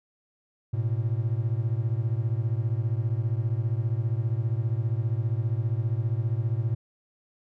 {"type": "beating tone pair", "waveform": "triangle", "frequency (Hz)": [108.7, 123.7], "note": ["A2", "B2"], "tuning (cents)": [-21, 3], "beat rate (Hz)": 15, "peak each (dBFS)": [-24, -26], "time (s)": [0.73, 6.75], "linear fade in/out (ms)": 10, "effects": []}